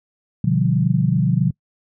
sine chord, G dominant seventh, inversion first, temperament equal, 123.47 / 146.83 / 174.61 / 196 Hz, B2 / D3 / F3 / G3, 0 / 0 / 0 / 0 cents, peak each -20 / -19 / -19 / -24 dBFS, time 0.44-1.51 s, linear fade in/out 5 ms, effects noise-tail reverb RT60 0.1 s tail -24 dB re dry

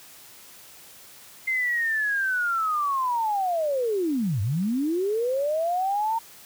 sine linear two-way sweep, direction down then up, 2093 to 92.5 to 923 Hz, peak -22 dBFS, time 1.47-6.19 s, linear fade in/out 10 ms, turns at 4.41 s, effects white hiss -48 dBFS RMS until 6.45 s + high-pass 60 Hz 12 dB/octave

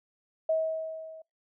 sine tone with level ramp, 640 Hz, D#5, 49 cents sharp, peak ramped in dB -22 to -44 dBFS, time 0.49-1.22 s, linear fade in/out 5 ms, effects noise-tail reverb RT60 0.2 s tail -26 dB re dry

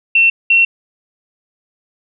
sine tone pair in turn, 2700 / 2720 Hz, E7 / F7, +41 / -46 cents, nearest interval unison, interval 13 cents, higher second, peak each -7 dBFS, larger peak neither, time 0.15-0.3 / 0.5-0.65 s, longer neither, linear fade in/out 5 ms, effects none

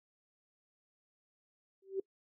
sine tone with exponential growth, 386.4 Hz, G4, 25 cents flat, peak -29 dBFS, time 1.82-2 s, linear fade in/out 5 ms, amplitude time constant 39 ms, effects noise-tail reverb RT60 0.1 s tail -24 dB re dry

